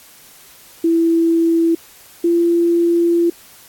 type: tone pair in turn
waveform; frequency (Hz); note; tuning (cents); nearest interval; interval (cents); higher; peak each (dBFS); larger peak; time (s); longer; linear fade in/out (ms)
sine; 331.9 / 341; E4 / F4; +12 / -41; unison; 47; second; -11; neither; 0.84-1.75 / 2.24-3.3; second; 5
effects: white hiss -44 dBFS RMS until 3.68 s + AAC 64 kbps